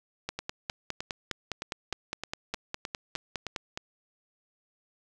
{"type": "two click trains", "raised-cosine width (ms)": 0.2, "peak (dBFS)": [-15, -17], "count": [17, 12], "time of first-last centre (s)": [[0.29, 3.562], [0.39, 3.775]], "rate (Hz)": [4.89, 3.25], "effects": []}